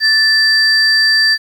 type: tone pair together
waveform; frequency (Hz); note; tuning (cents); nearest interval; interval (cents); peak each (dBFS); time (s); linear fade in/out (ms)
sine; 1760 / 4674; A6 / D8; 0 / -9; octave + perfect fourth; 1691; -10; 0-1.38; 50
effects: tanh soft clip ceiling -3 dBFS + 7-bit